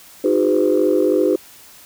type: tone cluster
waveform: sine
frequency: 310.7 / 362.9 / 406.1 / 507 Hz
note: D#4 / F#4 / G#4 / B4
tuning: -2 / -34 / -39 / +45 cents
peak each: -18 dBFS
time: 0.24-1.36 s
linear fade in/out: 5 ms
effects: tanh soft clip ceiling -5 dBFS + white hiss -44 dBFS RMS until 1.85 s